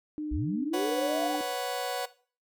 sine tone with pitch glide, 302.7 to 298.2 Hz, D#4 to D4, -48 to +27 cents, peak -31 dBFS, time 0.18-1.41 s, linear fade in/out 0 ms, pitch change -25 cents, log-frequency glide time 0.32-1.11 s
sine linear sweep, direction up, 44.73 to 776 Hz, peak -29 dBFS, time 0.31-1.36 s, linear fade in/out 10 ms
sawtooth chord, B suspended second, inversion none, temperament just, 493.9 / 555.6 / 740.8 Hz, B4 / C#5 / F#5, 0 / +4 / +2 cents, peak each -31 / -32 / -29 dBFS, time 0.73-2.06 s, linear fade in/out 10 ms
effects noise-tail reverb RT60 0.4 s tail -17 dB re dry

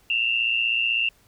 sine tone pair together, 2678 / 2794 Hz, E7 / F7, +27 / 0 cents, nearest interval minor second, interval 73 cents, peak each -23 dBFS, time 0.1-1.09 s, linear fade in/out 2 ms, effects pink hiss -59 dBFS RMS until 1.27 s

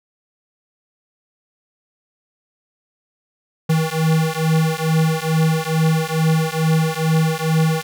square beating tone pair, 158.6 / 160.9 Hz, D#3 / E3, +33 / -42 cents, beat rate 2.3 Hz, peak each -19 dBFS, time 3.69-7.83 s, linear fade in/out 10 ms, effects none

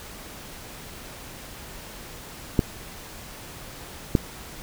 clicks, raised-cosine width 3 ms, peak -4 dBFS, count 2, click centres 2.592 / 4.152 s, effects pink hiss -41 dBFS RMS until 4.62 s

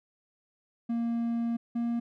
triangle tone pair in turn, 233.1 / 235.1 Hz, A#3 / A#3, 0 / +15 cents, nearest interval unison, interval 15 cents, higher second, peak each -25 dBFS, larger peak neither, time 0.89-1.57 / 1.75-2 s, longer first, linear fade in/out 10 ms, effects none

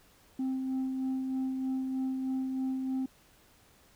sine tone with tremolo, 262.3 Hz, C4, 4 cents sharp, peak -26 dBFS, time 0.39-3.06 s, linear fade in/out 5 ms, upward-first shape sine, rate 3.2 Hz, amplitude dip 40%, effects tanh soft clip ceiling -28 dBFS + pink hiss -62 dBFS RMS until 3.95 s

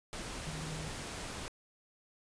sine tone in noise, 156.1 Hz, D#3, 6 cents sharp, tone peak -41 dBFS, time 0.47-0.88 s, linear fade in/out 0 ms, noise pink, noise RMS -42 dBFS, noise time 0.13-1.48 s, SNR -2 dB, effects resampled to 22050 Hz

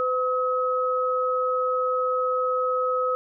sine tone pair together, 507.4 / 1277 Hz, B4 / D#6, +47 / +45 cents, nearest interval octave + major third, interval 1598 cents, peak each -24 dBFS, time 0-3.15 s, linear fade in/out 0 ms, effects none

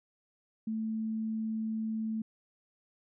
sine tone, 220.5 Hz, A3, 4 cents sharp, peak -31 dBFS, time 0.67-2.22 s, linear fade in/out 5 ms, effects none

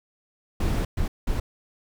brown noise bursts at uneven times, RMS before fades -24 dBFS, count 3, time 0.6-0.85 / 0.97-1.08 / 1.27-1.4 s, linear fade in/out 5 ms, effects none

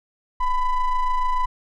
triangle ring-modulated tone, 494.6 Hz, B4, 3 cents sharp, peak -13 dBFS, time 0.4-1.46 s, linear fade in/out 10 ms, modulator 508 Hz, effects none

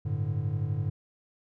triangle chord, G suspended second, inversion none, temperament equal, 98 / 110 / 146.83 Hz, G2 / A2 / D3, 0 / 0 / 0 cents, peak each -30 / -29 / -30 dBFS, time 0.05-0.9 s, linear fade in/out 10 ms, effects none

